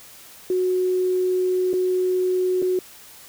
sine tone with dropouts, 367.5 Hz, F#4, 12 cents flat, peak -18 dBFS, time 0.5-2.79 s, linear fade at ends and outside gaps 2 ms, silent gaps 1.731-1.737 / 2.619-2.624 s, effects white hiss -45 dBFS RMS until 3.28 s

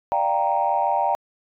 sine chord, G minor seventh, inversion second, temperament equal with one note detuned, 590.4 / 698.5 / 784 / 932.3 Hz, D5 / F5 / G5 / Bb5, +9 / 0 / 0 / 0 cents, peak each -26 / -25 / -22 / -22 dBFS, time 0.12-1.15 s, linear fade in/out 0 ms, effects tanh soft clip ceiling -10 dBFS

